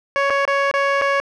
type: tone with dropouts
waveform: 15% pulse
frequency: 557 Hz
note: C#5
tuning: 8 cents sharp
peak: -9 dBFS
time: 0.16-1.2 s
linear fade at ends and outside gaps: 0 ms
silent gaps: 0.299-0.304 / 0.452-0.477 / 0.713-0.739 / 1.013-1.019 s
effects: low-pass 3000 Hz 12 dB/octave